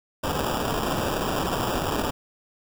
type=noise with sample-and-hold; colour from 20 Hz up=violet; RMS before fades=-26 dBFS; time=0.23-2.11 s; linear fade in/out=10 ms; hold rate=2100 Hz; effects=none